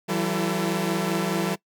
sawtooth tone cluster, 166.4 / 191.4 / 337 / 444.2 Hz, E3 / G3 / E4 / A4, +17 / -41 / +38 / +16 cents, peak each -25 / -23 / -25 / -27 dBFS, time 0.08-1.56 s, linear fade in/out 20 ms, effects noise-tail reverb RT60 0.1 s tail -21 dB re dry

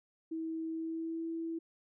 sine tone with pitch glide, 323.4 to 329.1 Hz, E4 to E4, -33 to -3 cents, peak -35 dBFS, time 0.31-1.59 s, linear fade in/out 10 ms, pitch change +30 cents, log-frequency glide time 0.7-1.27 s, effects none

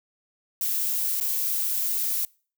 violet noise with dropouts, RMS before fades -26 dBFS, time 0.61-2.25 s, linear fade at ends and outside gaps 1 ms, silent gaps 1.201-1.21 s, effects noise-tail reverb RT60 0.4 s tail -25 dB re dry

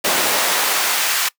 pink noise with high-pass filter sweep, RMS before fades -18 dBFS, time 0.04-1.29 s, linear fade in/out 10 ms, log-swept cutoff 380 to 1400 Hz, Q 0.73, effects noise-tail reverb RT60 0.1 s tail -22 dB re dry

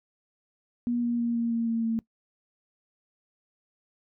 sine tone with pitch steps, 240 / 237.7 / 235.3 / 233 / 230.8 / 228.5 / 226.3 Hz, B3 / A#3 / A#3 / A#3 / A#3 / A#3 / A3, -49 / +34 / +16 / -1 / -17 / -34 / +49 cents, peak -24 dBFS, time 0.87-1.99 s, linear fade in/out 0 ms, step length 160 ms, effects noise-tail reverb RT60 0.1 s tail -21 dB re dry

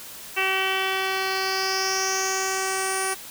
10% pulse tone with low-pass filter sweep, 381.8 Hz, G4, 46 cents flat, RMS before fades -25 dBFS, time 0.36-3.15 s, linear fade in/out 20 ms, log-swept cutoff 2700 to 9900 Hz, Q 5.1, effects white hiss -40 dBFS RMS until 3.3 s

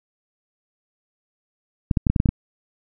clicks, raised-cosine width 5 ms, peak -5 dBFS, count 8, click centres 1.912 / 1.972 / 2.068 / 2.1 / 2.162 / 2.201 / 2.258 / 2.29 s, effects none

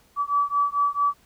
sine beating tone pair, 1147 / 1151.5 Hz, D6 / D6, -41 / -34 cents, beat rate 4.5 Hz, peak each -23 dBFS, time 0.16-1.14 s, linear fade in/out 50 ms, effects pink hiss -59 dBFS RMS until 1.25 s

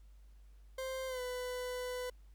40% pulse tone with pitch glide, 524 to 498.9 Hz, C5 to B4, +2 to +17 cents, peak -37 dBFS, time 0.78-2.1 s, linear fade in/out 5 ms, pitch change -85 cents, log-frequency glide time 1.07-1.21 s, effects added 50 Hz sine -55 dBFS peak until 2.34 s + pink hiss -75 dBFS RMS until 2.34 s

